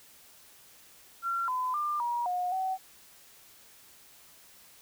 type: tone with pitch steps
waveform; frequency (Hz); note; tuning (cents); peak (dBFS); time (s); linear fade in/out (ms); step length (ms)
sine; 1369 / 1013 / 1195 / 954 / 721 / 756; F6 / B5 / D6 / A#5 / F#5 / F#5; -35 / +44 / +30 / +40 / -45 / +37; -28; 1.22-2.78; 50; 260
effects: white hiss -56 dBFS RMS until 4.81 s